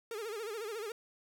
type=tone with vibrato; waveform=45% pulse; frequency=435.4 Hz; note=A4; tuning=18 cents flat; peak=-38 dBFS; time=0.11-0.92 s; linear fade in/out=2 ms; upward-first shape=sine; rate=14 Hz; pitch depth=130 cents each way; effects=13-bit